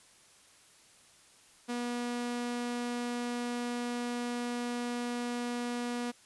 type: tone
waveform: sawtooth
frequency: 241.6 Hz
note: B3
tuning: 38 cents flat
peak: -29 dBFS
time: 1.68-6.12 s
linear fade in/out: 20 ms
effects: white hiss -60 dBFS RMS until 6.25 s + resampled to 24000 Hz